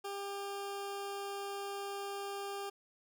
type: tone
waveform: 20% pulse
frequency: 399.1 Hz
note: G4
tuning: 31 cents sharp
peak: -34 dBFS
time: 0.04-2.7 s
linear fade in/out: 10 ms
effects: none